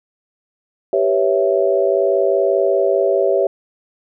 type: chord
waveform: sine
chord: C# half-diminished seventh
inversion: second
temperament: equal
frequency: 392 / 493.9 / 554.4 / 659.3 Hz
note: G4 / B4 / C#5 / E5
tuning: 0 / 0 / 0 / 0 cents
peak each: -17 / -22 / -17 / -19 dBFS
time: 0.93-3.47 s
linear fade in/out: 2 ms
effects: none